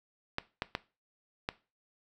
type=clicks; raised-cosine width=0.3 ms; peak=-15 dBFS; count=4; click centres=0.384 / 0.621 / 0.751 / 1.489 s; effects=noise-tail reverb RT60 0.3 s tail -18 dB re dry